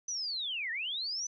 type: linear two-way sweep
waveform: sine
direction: down then up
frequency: 6080 to 1755 to 6080 Hz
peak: -33 dBFS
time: 0.08-1.27 s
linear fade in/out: 5 ms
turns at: 0.71 s
effects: none